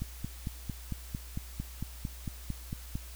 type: click train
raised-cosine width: 5 ms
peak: -22 dBFS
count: 14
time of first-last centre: 0.02-2.955 s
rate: 4.43 Hz
effects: added 60 Hz sine -44 dBFS peak until 3.15 s + white hiss -51 dBFS RMS until 3.15 s